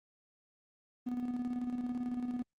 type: tone with tremolo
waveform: triangle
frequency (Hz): 246.2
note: B3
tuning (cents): -5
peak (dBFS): -30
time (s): 1.06-2.43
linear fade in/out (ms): 10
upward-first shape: square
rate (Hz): 18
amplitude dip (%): 45
effects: Opus 24 kbps